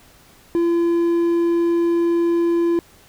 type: tone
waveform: triangle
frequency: 340.2 Hz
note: F4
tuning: 45 cents flat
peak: -13 dBFS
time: 0.55-2.79 s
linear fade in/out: 0 ms
effects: pink hiss -50 dBFS RMS until 3.08 s